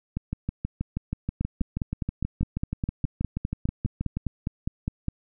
two click trains, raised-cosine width 5 ms, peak -14 / -15 dBFS, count 19 / 26, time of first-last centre 1.41-5.083 / 0.17-4.17 s, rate 4.9 / 6.25 Hz, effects none

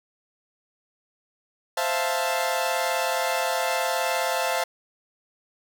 sawtooth chord, F major seventh, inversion second, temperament equal, 523.3 / 659.3 / 698.5 / 880 Hz, C5 / E5 / F5 / A5, 0 / 0 / 0 / 0 cents, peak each -25 dBFS, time 1.77-4.64 s, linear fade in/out 5 ms, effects none

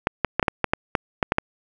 clicks, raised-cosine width 0.5 ms, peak -3 dBFS, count 11, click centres 0.071 / 0.247 / 0.396 / 0.428 / 0.482 / 0.643 / 0.735 / 0.952 / 1.228 / 1.321 / 1.384 s, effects none

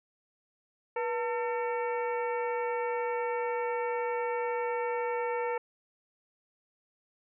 harmonic tone with a mistuned harmonic, 451 Hz, A4, 43 cents sharp, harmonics 1 / 2 / 3 / 4 / 5 / 6, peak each -31 / -34 / -42 / -43 / -42 / -51 dBFS, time 0.96-5.58 s, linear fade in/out 5 ms, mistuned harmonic 1, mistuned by +120 cents, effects none

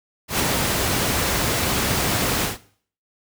pink noise with ADSR envelope, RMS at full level -18 dBFS, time 0.28-2.58 s, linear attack 120 ms, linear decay 3 ms, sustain -3 dB, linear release 150 ms, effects noise-tail reverb RT60 0.5 s tail -17 dB re dry + high-pass 60 Hz 12 dB/octave

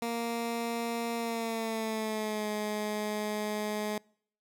15% pulse tone with pitch glide, 233.1 to 211.3 Hz, A#3 to G#3, 0 to +30 cents, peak -25 dBFS, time 0.02-3.98 s, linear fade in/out 2 ms, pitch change -170 cents, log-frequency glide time 1.16-2.48 s, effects noise-tail reverb RT60 0.6 s tail -26 dB re dry

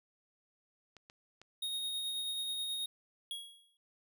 clicks, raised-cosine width 0.2 ms, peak -36 dBFS, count 3, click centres 0.967 / 1.099 / 1.416 s
square tone with tremolo, 3729 Hz, A#7, in tune, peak -35 dBFS, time 1.62-2.86 s, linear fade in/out 5 ms, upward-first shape sine, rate 9.3 Hz, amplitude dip 25%
square tone with exponential decay, 3316 Hz, G#7, 3 cents flat, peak -37 dBFS, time 3.31-3.77 s, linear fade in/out 1 ms, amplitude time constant 100 ms
effects none

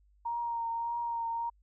sine tone with vibrato, 932.3 Hz, A#5, in tune, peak -31 dBFS, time 0.25-1.5 s, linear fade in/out 10 ms, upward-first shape triangle, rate 1.7 Hz, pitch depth 26 cents each way, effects added 50 Hz sine -62 dBFS peak until 1.62 s

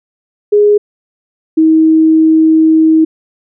sine tone pair in turn, 414.7 / 318.2 Hz, G#4 / D#4, -3 / +39 cents, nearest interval perfect fourth, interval 458 cents, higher first, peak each -4 dBFS, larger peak neither, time 0.52-0.78 / 1.57-3.05 s, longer second, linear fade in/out 10 ms, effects none

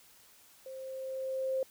sine tone with level ramp, 527 Hz, C5, 12 cents sharp, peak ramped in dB -42 to -28 dBFS, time 0.66-1.63 s, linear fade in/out 2 ms, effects white hiss -60 dBFS RMS until 1.7 s

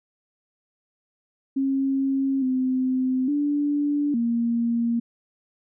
sine tone with pitch steps, 270.5 / 257.9 / 290.6 / 233.9 Hz, C#4 / C4 / D4 / A#3, -42 / -25 / -18 / +6 cents, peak -20 dBFS, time 1.56-5 s, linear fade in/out 10 ms, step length 860 ms, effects none

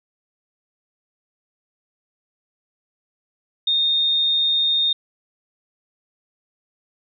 sine tone, 3673 Hz, A#7, 26 cents flat, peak -16 dBFS, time 3.67-4.93 s, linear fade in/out 5 ms, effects none

